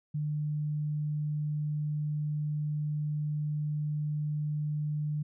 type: tone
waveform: sine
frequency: 150 Hz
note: D3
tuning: 37 cents sharp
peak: -29 dBFS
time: 0.14-5.23 s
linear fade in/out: 10 ms
effects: none